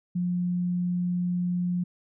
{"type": "tone", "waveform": "sine", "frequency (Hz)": 177.7, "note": "F3", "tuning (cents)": 30, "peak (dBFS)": -24, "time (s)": [0.15, 1.84], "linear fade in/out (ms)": 10, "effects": []}